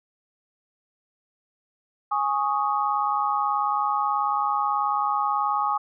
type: chord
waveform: sine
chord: Ab suspended fourth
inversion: none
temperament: just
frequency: 830.6 / 1107.5 / 1245.9 Hz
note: Ab5 / Db6 / Eb6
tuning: 0 / -2 / +2 cents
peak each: -25 / -26 / -26 dBFS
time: 2.11-5.78 s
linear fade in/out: 10 ms
effects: none